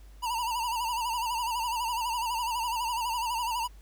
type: tone with vibrato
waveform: square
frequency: 940 Hz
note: A#5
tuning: 14 cents sharp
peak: -29 dBFS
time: 0.22-3.68 s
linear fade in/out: 20 ms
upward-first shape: sine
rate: 12 Hz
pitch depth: 93 cents each way
effects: added 50 Hz sine -47 dBFS peak until 3.81 s + pink hiss -62 dBFS RMS until 3.81 s